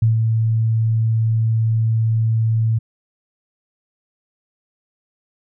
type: tone with ADSR envelope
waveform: sine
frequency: 112.2 Hz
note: A2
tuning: 34 cents sharp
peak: -10 dBFS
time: 0.02-2.79 s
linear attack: 5 ms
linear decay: 130 ms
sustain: -4 dB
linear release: 13 ms
effects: none